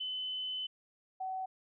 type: tone pair in turn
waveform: sine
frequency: 3028 / 754.8 Hz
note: F#7 / F#5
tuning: +39 / +34 cents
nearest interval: 2 octaves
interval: 2405 cents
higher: first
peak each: -35 / -35 dBFS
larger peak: neither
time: 0-0.67 / 1.2-1.46 s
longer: first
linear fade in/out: 10 ms
effects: none